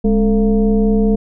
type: tone with frequency modulation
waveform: sine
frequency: 207.7 Hz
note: G#3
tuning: in tune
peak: -10 dBFS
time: 0.04-1.16 s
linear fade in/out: 10 ms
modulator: 240 Hz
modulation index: 0.98
effects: none